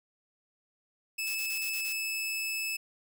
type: tone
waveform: sawtooth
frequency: 2611 Hz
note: E7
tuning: 17 cents flat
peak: -28 dBFS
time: 1.18-2.77 s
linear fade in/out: 10 ms
type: noise bursts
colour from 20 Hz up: blue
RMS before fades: -41 dBFS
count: 6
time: 1.27-1.925 s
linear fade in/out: 0 ms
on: 75 ms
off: 41 ms
effects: none